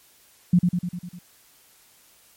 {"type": "tone with echo", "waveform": "sine", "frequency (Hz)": 177, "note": "F3", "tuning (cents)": 23, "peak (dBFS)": -12, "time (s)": [0.53, 0.59], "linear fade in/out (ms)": 5, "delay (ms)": 100, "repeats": 6, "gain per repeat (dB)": -4, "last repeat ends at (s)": 1.19, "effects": ["white hiss -56 dBFS RMS until 2.36 s", "MP3 64 kbps"]}